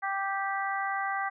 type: harmonic tone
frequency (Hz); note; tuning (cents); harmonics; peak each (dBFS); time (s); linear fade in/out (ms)
392; G4; 0; 2 / 3 / 4 / 5; -32 / -34 / -35 / -36; 0.02-1.3; 20
effects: none